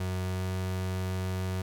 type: tone with pitch glide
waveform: 35% pulse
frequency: 92.4 to 92.99 Hz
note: F#2 to F#2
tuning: -2 to +9 cents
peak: -28 dBFS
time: 0-1.62 s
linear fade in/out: 5 ms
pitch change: +11 cents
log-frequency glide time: 0.26-0.5 s
effects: none